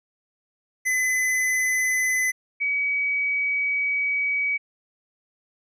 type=tone pair in turn; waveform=square / sine; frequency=2021 / 2270 Hz; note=B6 / C#7; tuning=+39 / +41 cents; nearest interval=major second; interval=202 cents; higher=second; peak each=-21 dBFS; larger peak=neither; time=0.85-2.32 / 2.6-4.58 s; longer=second; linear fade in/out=20 ms; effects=resampled to 32000 Hz